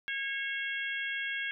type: harmonic tone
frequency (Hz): 546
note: C#5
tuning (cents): -26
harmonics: 3 / 4 / 5 / 6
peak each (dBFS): -35 / -37 / -41 / -41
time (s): 0.08-1.51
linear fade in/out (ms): 0
effects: none